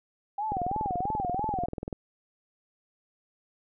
sine tone with vibrato, 784 Hz, G5, in tune, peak -28 dBFS, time 0.38-1.66 s, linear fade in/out 5 ms, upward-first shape sine, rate 3 Hz, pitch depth 190 cents each way
click train, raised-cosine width 2 ms, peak -20 dBFS, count 30, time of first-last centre 0.52-1.928 s, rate 20.6 Hz
effects none

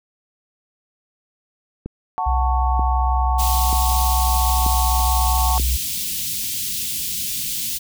click train, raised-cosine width 3 ms, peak -15 dBFS, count 5, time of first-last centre 1.86-5.598 s, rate 1.07 Hz
sine chord, F# minor, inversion none, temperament just, 740 / 888 / 1110 Hz, F#5 / A5 / C#6, 0 / +16 / +2 cents, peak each -24 / -23 / -26 dBFS, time 2.18-5.58 s, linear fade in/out 0 ms
sine tone, 62.5 Hz, B1, 21 cents sharp, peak -17 dBFS, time 2.26-5.77 s, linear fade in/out 10 ms
white band-stop noise, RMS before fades -25 dBFS, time 3.38-7.79 s, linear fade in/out 20 ms, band 250 to 2800 Hz, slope 24 dB/octave
effects none

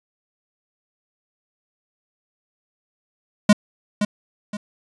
square tone with echo, 207.7 Hz, G#3, in tune, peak -9 dBFS, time 3.49-3.53 s, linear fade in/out 5 ms, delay 520 ms, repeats 2, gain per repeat -9 dB, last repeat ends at 4.57 s, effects resampled to 22050 Hz + 8-bit

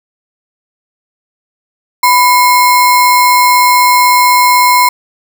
sine tone with sample-and-hold, 992 Hz, B5, 7 cents sharp, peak -4 dBFS, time 2.03-4.89 s, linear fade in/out 5 ms, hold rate 3150 Hz, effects none

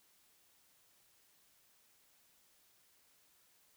silence, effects white hiss -70 dBFS RMS until 3.76 s

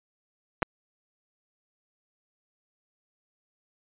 clicks, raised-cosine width 0.5 ms, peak -13 / -7 dBFS, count 2, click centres 0.622 / 0.628 s, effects resampled to 8000 Hz

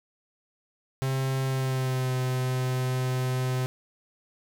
45% pulse tone with pitch glide, 133 to 128.25 Hz, C3 to C3, +29 to -34 cents, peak -25 dBFS, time 1.02-3.66 s, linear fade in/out 0 ms, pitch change -63 cents, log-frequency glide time 1.45-2.09 s, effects none

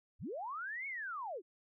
sine linear two-way sweep, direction up then down, 37.79 to 2242 to 311.8 Hz, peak -39 dBFS, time 0.19-1.42 s, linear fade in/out 50 ms, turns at 0.87 s, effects none

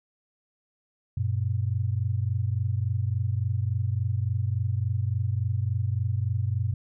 sine tone pair together, 95.78 / 119.3 Hz, G2 / A#2, -40 / +41 cents, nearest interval major third, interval 381 cents, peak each -26 / -27 dBFS, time 1.17-6.74 s, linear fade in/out 5 ms, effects none

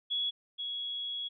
sine tone pair in turn, 3364 / 3341 Hz, G#7 / G#7, +22 / +10 cents, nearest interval unison, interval 12 cents, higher first, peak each -29 / -34 dBFS, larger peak first, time 0.1-0.31 / 0.58-1.29 s, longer second, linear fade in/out 20 ms, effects none

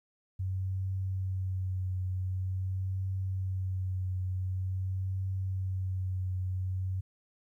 sine tone with vibrato, 93.8 Hz, F#2, 24 cents sharp, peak -30 dBFS, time 0.39-7.01 s, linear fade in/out 10 ms, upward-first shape triangle, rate 0.46 Hz, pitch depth 26 cents each way, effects 12-bit

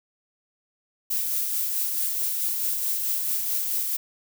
violet noise with tremolo, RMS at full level -25 dBFS, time 1.1-3.97 s, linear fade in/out 10 ms, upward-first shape sine, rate 4.6 Hz, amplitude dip 30%, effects none

